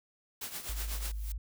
white noise with tremolo, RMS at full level -38 dBFS, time 0.41-1.12 s, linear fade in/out 5 ms, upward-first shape triangle, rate 8.1 Hz, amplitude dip 75%
sine tone, 52 Hz, G#1, 3 cents sharp, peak -34 dBFS, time 0.69-1.38 s, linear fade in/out 5 ms
blue noise with exponential growth, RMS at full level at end -43 dBFS, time 0.95-1.32 s, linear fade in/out 2 ms, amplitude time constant 79 ms
effects none

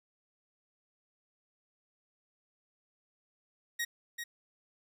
sawtooth tone with echo, 1886 Hz, A#6, 20 cents sharp, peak -28 dBFS, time 3.79-3.85 s, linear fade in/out 10 ms, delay 390 ms, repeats 1, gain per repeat -6 dB, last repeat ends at 4.24 s, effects none

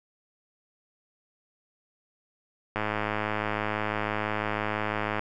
click train, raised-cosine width 0.5 ms, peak -13 dBFS, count 259, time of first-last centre 2.76-5.194 s, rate 106 Hz, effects none

